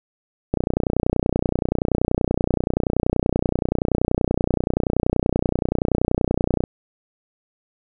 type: click train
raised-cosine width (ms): 2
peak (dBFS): -5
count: 187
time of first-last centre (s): 0.54-6.638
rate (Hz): 30.5
effects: none